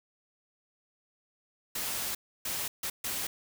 white noise bursts at uneven times, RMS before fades -34 dBFS, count 4, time 1.75-2.15 / 2.45-2.68 / 2.83-2.9 / 3.04-3.27 s, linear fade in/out 5 ms, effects none

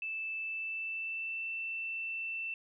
sine tone with pitch glide, 2637 to 2672 Hz, E7 to E7, 0 to +23 cents, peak -35 dBFS, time 0.02-2.54 s, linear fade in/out 2 ms, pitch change +23 cents, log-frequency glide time 0.39-1.5 s, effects none

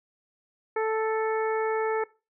harmonic tone, 440 Hz, A4, in tune, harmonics 1 / 2 / 3 / 4 / 5, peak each -25 / -31 / -35 / -37 / -39 dBFS, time 0.76-2.04 s, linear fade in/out 5 ms, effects noise-tail reverb RT60 0.3 s tail -21 dB re dry

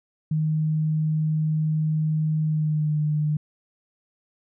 sine tone with pitch glide, 155.56 to 151.22 Hz, D#3 to D#3, 0 to -49 cents, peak -20 dBFS, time 0.31-3.37 s, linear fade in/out 5 ms, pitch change -49 cents, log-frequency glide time 2.44-2.97 s, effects none

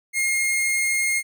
sawtooth tone pair together, 2136 / 4272 Hz, C7 / C8, +35 / +35 cents, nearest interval octave, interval 1200 cents, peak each -16 / -26 dBFS, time 0.13-1.23 s, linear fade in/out 50 ms, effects none

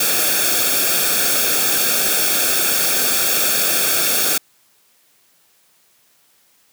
white noise with comb filter, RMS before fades -17 dBFS, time 0-4.38 s, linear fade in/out 5 ms, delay 1 ms, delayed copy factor -0.75, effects white hiss -57 dBFS RMS until 6.72 s + high-pass 100 Hz 12 dB/octave

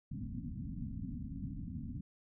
white low-pass noise, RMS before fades -42 dBFS, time 0.11-2.01 s, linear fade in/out 5 ms, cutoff 270 Hz, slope 96 dB/octave, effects none

